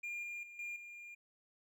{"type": "tone with level steps", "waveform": "triangle", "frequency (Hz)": 2407, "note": "D7", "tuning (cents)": 42, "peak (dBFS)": [-38, -40, -49, -39, -47], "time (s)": [0.03, 1.15], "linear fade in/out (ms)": 10, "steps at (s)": [0.23, 0.43, 0.59, 0.76], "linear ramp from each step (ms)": 2, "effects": []}